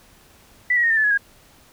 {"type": "tone with pitch steps", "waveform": "sine", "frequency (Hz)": [1975.5, 1913.7, 1853.9, 1795.9, 1739.8, 1685.4, 1632.7], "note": ["B6", "A#6", "A#6", "A6", "A6", "G#6", "G#6"], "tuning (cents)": [0, 45, -10, 35, -20, 25, -30], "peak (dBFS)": -15, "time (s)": [0.7, 1.176], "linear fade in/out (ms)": 5, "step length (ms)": 68, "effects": ["pink hiss -52 dBFS RMS until 1.72 s"]}